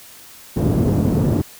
pink band-pass noise, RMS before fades -17 dBFS, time 0.56-1.42 s, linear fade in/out 10 ms, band 100 to 320 Hz, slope 12 dB/octave, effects white hiss -42 dBFS RMS until 1.59 s

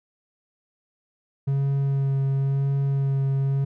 triangle tone with vibrato, 137.4 Hz, C#3, 15 cents flat, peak -18 dBFS, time 1.47-3.65 s, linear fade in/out 10 ms, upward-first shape sine, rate 0.96 Hz, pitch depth 15 cents each way, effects none

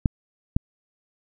clicks, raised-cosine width 5 ms, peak -6 dBFS, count 2, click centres 0.058 / 0.565 s, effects none

